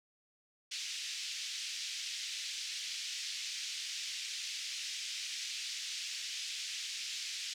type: band-pass noise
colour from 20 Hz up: white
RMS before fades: -41 dBFS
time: 0.71-7.54 s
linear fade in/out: 10 ms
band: 2300 to 6100 Hz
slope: 24 dB/octave
effects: none